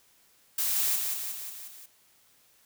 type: noise with echo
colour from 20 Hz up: blue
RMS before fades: -28 dBFS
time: 0.58-0.96 s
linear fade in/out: 5 ms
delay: 180 ms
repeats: 5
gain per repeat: -4 dB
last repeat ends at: 1.86 s
effects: white hiss -63 dBFS RMS until 2.65 s